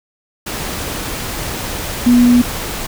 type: tone in noise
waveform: sine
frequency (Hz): 243.3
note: B3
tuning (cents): -26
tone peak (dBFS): -6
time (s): 2.06-2.42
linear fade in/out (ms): 10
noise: pink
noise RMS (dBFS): -23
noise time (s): 0.46-2.87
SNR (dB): +14
effects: none